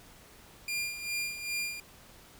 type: tone with tremolo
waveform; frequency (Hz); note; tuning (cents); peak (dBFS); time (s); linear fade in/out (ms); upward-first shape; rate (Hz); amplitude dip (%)
sawtooth; 2400; D7; +37; -27; 0.68-1.8; 2; sine; 2.5; 65
effects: pink hiss -55 dBFS RMS until 2.39 s